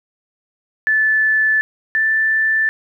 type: tone pair in turn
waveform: sine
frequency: 1745 / 1764.3 Hz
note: A6 / A6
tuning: -15 / +4 cents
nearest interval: unison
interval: 19 cents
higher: second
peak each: -12 / -13 dBFS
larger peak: first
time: 0.87-1.61 / 1.95-2.69 s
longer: neither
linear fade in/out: 0 ms
effects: 9-bit